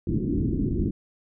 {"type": "low-pass noise", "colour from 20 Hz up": "white", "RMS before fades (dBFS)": -25, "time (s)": [0.07, 0.91], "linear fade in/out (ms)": 5, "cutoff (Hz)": 340, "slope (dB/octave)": 48, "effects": []}